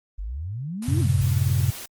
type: exponential two-way sweep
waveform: sine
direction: up then down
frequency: 44 to 349.2 to 44 Hz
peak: -28 dBFS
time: 0.18-1.24 s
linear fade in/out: 10 ms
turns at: 1 s
type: noise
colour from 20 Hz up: white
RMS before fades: -37 dBFS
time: 0.82-1.86 s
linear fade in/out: 5 ms
type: chord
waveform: sine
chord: F# diminished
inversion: none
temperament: just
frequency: 92.5 / 111 / 133.2 Hz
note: F#2 / A2 / C3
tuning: 0 / +16 / +31 cents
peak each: -22 / -25 / -22 dBFS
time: 0.88-1.71 s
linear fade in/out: 5 ms
effects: Opus 32 kbps